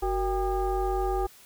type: tone with frequency modulation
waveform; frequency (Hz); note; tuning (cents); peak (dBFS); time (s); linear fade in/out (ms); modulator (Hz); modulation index
sine; 373.5; F#4; +16; -24; 0.02-1.27; 10; 421; 1.3
effects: white hiss -53 dBFS RMS until 1.45 s